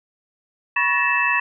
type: tone cluster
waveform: sine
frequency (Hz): 973 / 1104 / 1733 / 1878 / 2638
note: B5 / C#6 / A6 / A#6 / E7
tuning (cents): -26 / -7 / -27 / +12 / +1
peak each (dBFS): -25 / -25 / -25 / -23 / -20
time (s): 0.76-1.4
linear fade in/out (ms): 5
effects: none